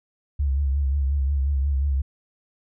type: tone with vibrato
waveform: sine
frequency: 69.3 Hz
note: C#2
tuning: in tune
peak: -19 dBFS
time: 0.39-2.02 s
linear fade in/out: 10 ms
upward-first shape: triangle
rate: 5.6 Hz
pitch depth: 87 cents each way
effects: none